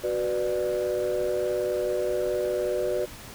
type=chord; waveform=sine; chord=B minor; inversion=second; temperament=just; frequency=370.4 / 493.9 / 592.7 Hz; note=F#4 / B4 / D5; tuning=+2 / 0 / +16 cents; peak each=-27 dBFS; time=0.03-3.06 s; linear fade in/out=20 ms; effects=tanh soft clip ceiling -19 dBFS + pink hiss -43 dBFS RMS until 3.34 s